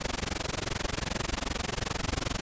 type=noise with amplitude modulation; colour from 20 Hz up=pink; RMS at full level=-28 dBFS; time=0-2.41 s; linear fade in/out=20 ms; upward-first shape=sine; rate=22.6 Hz; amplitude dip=100%; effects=resampled to 16000 Hz